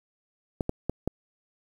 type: clicks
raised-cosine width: 2 ms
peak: -13 dBFS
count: 4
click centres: 0.608 / 0.694 / 0.896 / 1.076 s
effects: 8-bit